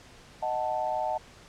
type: chord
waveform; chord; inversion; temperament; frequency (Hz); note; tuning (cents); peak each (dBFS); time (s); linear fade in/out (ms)
sine; D# diminished; none; equal; 622.3 / 740 / 880; D#5 / F#5 / A5; 0 / 0 / 0; -32 / -31 / -31; 0.42-1.18; 10
effects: pink hiss -52 dBFS RMS until 1.48 s + low-pass 7000 Hz 12 dB/octave